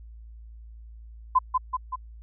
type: tone with echo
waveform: sine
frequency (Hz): 1019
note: C6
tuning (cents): -46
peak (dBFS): -15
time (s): 1.35-1.39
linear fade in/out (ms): 10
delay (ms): 190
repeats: 3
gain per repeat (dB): -4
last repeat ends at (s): 1.96
effects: added 56 Hz sine -42 dBFS peak until 2.22 s